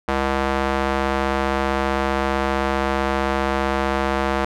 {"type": "tone with band-pass filter", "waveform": "square", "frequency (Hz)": 67.7, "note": "C#2", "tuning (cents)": -40, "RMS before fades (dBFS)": -21, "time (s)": [0.08, 4.45], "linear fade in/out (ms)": 5, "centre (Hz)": 1000, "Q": 0.75, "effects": []}